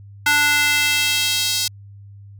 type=tone with high-pass filter sweep; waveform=square; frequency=293.7 Hz; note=D4; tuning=in tune; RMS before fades=-18 dBFS; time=0.26-1.68 s; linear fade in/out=5 ms; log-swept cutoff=1400 to 4600 Hz; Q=1.7; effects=added 100 Hz sine -38 dBFS peak until 2.39 s